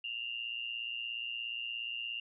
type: tone with amplitude modulation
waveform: sine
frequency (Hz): 2794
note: F7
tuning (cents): 0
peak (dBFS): -33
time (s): 0.04-2.2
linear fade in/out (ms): 5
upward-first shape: sine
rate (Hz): 117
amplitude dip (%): 75
effects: none